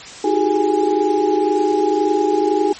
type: tone cluster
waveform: sine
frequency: 314.4 / 366.6 / 396.5 / 418.4 / 827 Hz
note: D#4 / F#4 / G4 / G#4 / G#5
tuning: +18 / -16 / +20 / +13 / -8 cents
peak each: -20 dBFS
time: 0.24-2.73 s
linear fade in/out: 5 ms
effects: white hiss -35 dBFS RMS until 2.79 s + MP3 32 kbps